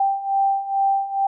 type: beating tone pair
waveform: sine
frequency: 784 / 786.3 Hz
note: G5 / G5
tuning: 0 / +5 cents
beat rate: 2.3 Hz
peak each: -23 / -19 dBFS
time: 0-1.27 s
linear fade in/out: 5 ms
effects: none